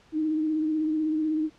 sine tone with vibrato, 311.1 Hz, D#4, in tune, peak -23 dBFS, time 0.12-1.5 s, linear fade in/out 50 ms, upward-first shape sine, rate 16 Hz, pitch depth 32 cents each way, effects pink hiss -58 dBFS RMS until 1.58 s + low-pass 5000 Hz 12 dB/octave

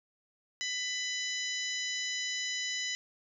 harmonic tone with a mistuned harmonic, 996 Hz, B5, 14 cents sharp, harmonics 2 / 3 / 4 / 5 / 6 / 7, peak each -37 / -39 / -40 / -41 / -42 / -42 dBFS, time 0.61-2.95 s, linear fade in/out 0 ms, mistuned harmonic 5, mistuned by +34 cents, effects none

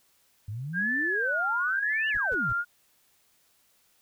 sine exponential two-way sweep, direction up then down, 97.6 to 2960 to 97.6 Hz, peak -32 dBFS, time 0.48-2.53 s, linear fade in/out 5 ms, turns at 2.09 s
sine tone with vibrato, 1565 Hz, G6, 3 cents flat, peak -25 dBFS, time 0.73-2.65 s, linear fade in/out 50 ms, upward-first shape sine, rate 0.98 Hz, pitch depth 210 cents each way
brown noise bursts, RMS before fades -41 dBFS, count 3, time 2.14-2.522 s, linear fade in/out 5 ms, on 34 ms, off 140 ms
effects white hiss -66 dBFS RMS until 4.01 s

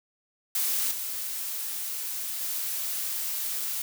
blue noise with level steps, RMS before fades -27 / -33 / -31 dBFS, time 0.55-3.82 s, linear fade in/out 2 ms, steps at 0.91 / 2.41 s, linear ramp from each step 5 ms, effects none

